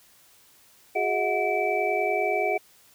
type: tone cluster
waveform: sine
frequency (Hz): 364.2 / 413.9 / 638 / 729 / 2313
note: F#4 / G#4 / D#5 / F#5 / D7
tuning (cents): -27 / -6 / +43 / -26 / -27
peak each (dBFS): -32 / -28 / -29 / -27 / -29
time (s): 0.95-2.58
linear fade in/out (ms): 10
effects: white hiss -57 dBFS RMS until 2.94 s